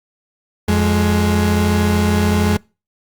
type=tone pair together; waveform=35% pulse; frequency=87.9 / 209.1 Hz; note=F2 / G#3; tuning=+12 / +12 cents; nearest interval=octave + minor third; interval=1500 cents; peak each=-14 / -14 dBFS; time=0.68-2.57 s; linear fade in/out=5 ms; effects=noise-tail reverb RT60 0.3 s tail -25 dB re dry + Opus 48 kbps